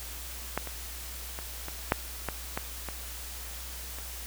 clicks, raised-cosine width 0.5 ms, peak -13 / -23 / -22 / -21 / -7 / -15 / -15 / -20 / -27 dBFS, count 9, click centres 0.576 / 0.673 / 1.389 / 1.684 / 1.921 / 2.287 / 2.575 / 2.887 / 3.986 s, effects added 60 Hz sine -42 dBFS peak until 4.26 s + white hiss -42 dBFS RMS until 4.26 s

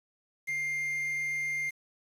triangle tone with quantisation, 2107 Hz, C7, 12 cents sharp, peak -28 dBFS, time 0.47-1.71 s, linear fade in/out 20 ms, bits 8, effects resampled to 32000 Hz

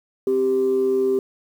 sine tone pair together, 261.4 / 392 Hz, C4 / G4, -1 / 0 cents, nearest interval perfect fifth, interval 701 cents, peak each -25 / -16 dBFS, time 0.27-1.19 s, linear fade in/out 2 ms, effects tanh soft clip ceiling -12 dBFS + 8-bit

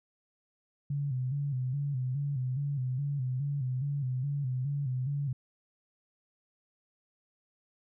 sine tone with vibrato, 134.9 Hz, C#3, 47 cents flat, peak -29 dBFS, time 0.9-5.33 s, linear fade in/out 5 ms, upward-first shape square, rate 2.4 Hz, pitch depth 96 cents each way, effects none

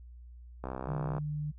click train, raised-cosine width 1 ms, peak -23 dBFS, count 36, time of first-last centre 0.64-1.182 s, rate 64.6 Hz
sine tone, 150 Hz, D3, 37 cents sharp, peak -32 dBFS, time 0.87-1.52 s, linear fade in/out 20 ms
effects noise-tail reverb RT60 0.1 s tail -26 dB re dry + added 60 Hz sine -47 dBFS peak until 1.58 s

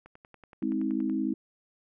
click train, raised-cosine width 0.5 ms, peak -35 dBFS, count 12, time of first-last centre 0.06-1.098 s, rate 10.6 Hz
sine chord, Ab major, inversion none, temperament equal with one note detuned, 207.7 / 261.6 / 318.4 Hz, Ab3 / C4 / Eb4, 0 / 0 / +40 cents, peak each -32 / -30 / -30 dBFS, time 0.62-1.34 s, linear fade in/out 5 ms
effects none

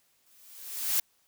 blue noise with exponential growth, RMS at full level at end -24 dBFS, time 0.26-1 s, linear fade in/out 5 ms, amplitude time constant 160 ms, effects white hiss -69 dBFS RMS until 1.27 s

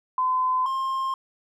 sine / triangle tone pair in turn, 1022 / 1061.6 Hz, C6 / C6, -41 / +25 cents, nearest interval minor second, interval 66 cents, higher second, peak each -20 / -22 dBFS, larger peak first, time 0.18-0.66 / 0.66-1.14 s, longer neither, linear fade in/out 2 ms, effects none

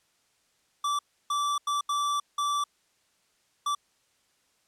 square tone bursts at uneven times, 1162 Hz, D6, 19 cents flat, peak -26 dBFS, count 6, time 0.84-0.99 / 1.3-1.58 / 1.67-1.81 / 1.89-2.2 / 2.38-2.64 / 3.66-3.75 s, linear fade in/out 5 ms, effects white hiss -69 dBFS RMS until 4.67 s + low-pass 9000 Hz 12 dB/octave

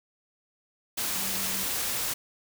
sine tone in noise, 192.5 Hz, G3, 31 cents flat, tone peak -41 dBFS, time 1.15-1.64 s, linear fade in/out 10 ms, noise white, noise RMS -30 dBFS, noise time 0.97-2.14 s, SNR -14 dB, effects none

